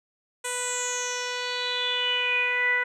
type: tone with low-pass filter sweep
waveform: 10% pulse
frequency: 493.9 Hz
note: B4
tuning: in tune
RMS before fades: -27 dBFS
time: 0.44-2.84 s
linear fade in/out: 10 ms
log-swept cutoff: 9300 to 1800 Hz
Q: 7.5
effects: none